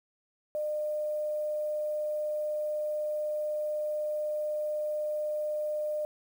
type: tone with quantisation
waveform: sine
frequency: 604 Hz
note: D5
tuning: 48 cents sharp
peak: -29 dBFS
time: 0.55-6.05 s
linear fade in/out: 0 ms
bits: 9
effects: none